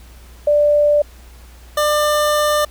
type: tone pair in turn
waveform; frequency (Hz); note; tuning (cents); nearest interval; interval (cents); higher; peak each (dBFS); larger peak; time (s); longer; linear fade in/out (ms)
sine / 25% pulse; 589 / 597.2; D5 / D5; +5 / +29; unison; 24; second; -10; neither; 0.47-1.02 / 1.77-2.65; second; 5
effects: added 60 Hz sine -39 dBFS peak until 2.7 s + pink hiss -47 dBFS RMS until 2.7 s